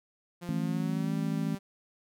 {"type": "tone with pitch glide", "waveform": "sawtooth", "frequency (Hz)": [174.61, 195.99], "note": ["F3", "G3"], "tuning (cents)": [0, 0], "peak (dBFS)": -35, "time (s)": [0.41, 1.59], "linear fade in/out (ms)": 20, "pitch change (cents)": 200, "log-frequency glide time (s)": [0.55, 1.15]}
{"type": "harmonic tone", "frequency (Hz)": 54.1, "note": "A1", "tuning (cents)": -29, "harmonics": [3, 4, 5], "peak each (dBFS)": [-31, -33, -35], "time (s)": [0.49, 1.55], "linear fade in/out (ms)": 0}
{"effects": []}